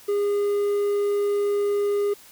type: tone with quantisation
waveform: triangle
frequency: 407.8 Hz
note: G#4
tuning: 32 cents flat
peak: -18 dBFS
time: 0.08-2.14 s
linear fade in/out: 10 ms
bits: 8
effects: white hiss -49 dBFS RMS until 2.31 s